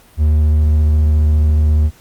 triangle tone, 76.2 Hz, D#2, 36 cents flat, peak -7 dBFS, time 0.17-1.91 s, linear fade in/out 50 ms, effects pink hiss -47 dBFS RMS until 2 s + Opus 48 kbps

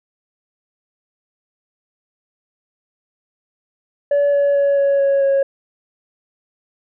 sine tone with pitch steps, 572 / 567.4 / 562.8 / 558.3 / 553.8 / 549.3 Hz, D5 / C#5 / C#5 / C#5 / C#5 / C#5, -46 / +40 / +26 / +12 / -2 / -16 cents, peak -10 dBFS, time 4.11-5.43 s, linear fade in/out 5 ms, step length 220 ms, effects tanh soft clip ceiling -11 dBFS

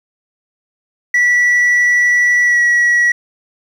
sine tone with pitch glide, 1952 to 1925.1 Hz, B6 to B6, -21 to -45 cents, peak -6 dBFS, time 1.14-3.12 s, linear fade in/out 5 ms, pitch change -24 cents, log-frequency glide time 2.45-2.59 s, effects tanh soft clip ceiling -8 dBFS + 7-bit

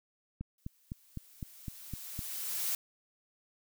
click train, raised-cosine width 5 ms, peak -26 dBFS, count 8, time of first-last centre 0.41-2.191 s, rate 3.93 Hz
blue noise with exponential growth, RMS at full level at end -32 dBFS, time 0.58-2.75 s, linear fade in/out 2 ms, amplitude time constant 470 ms
effects none

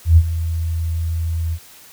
sine tone with ADSR envelope, 82.4 Hz, E2, in tune, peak -4 dBFS, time 0.05-1.59 s, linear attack 120 ms, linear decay 54 ms, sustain -14 dB, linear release 60 ms, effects white hiss -44 dBFS RMS until 1.92 s

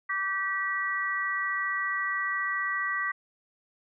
harmonic tone, 387.8 Hz, G4, 19 cents flat, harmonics 3 / 4 / 5, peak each -32 / -35 / -29 dBFS, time 0.09-3.12 s, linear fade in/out 10 ms, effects none

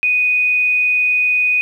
sine tone with frequency modulation, 2486 Hz, D#7, 2 cents flat, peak -12 dBFS, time 0.03-1.61 s, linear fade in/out 0 ms, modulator 26.7 Hz, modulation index 0.28, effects 8-bit

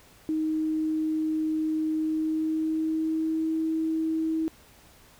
sine tone with pitch glide, 313.4 to 320.2 Hz, D#4 to D#4, +13 to +50 cents, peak -24 dBFS, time 0.29-4.48 s, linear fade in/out 0 ms, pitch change +37 cents, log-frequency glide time 1.95-3.56 s, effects pink hiss -55 dBFS RMS until 5.19 s

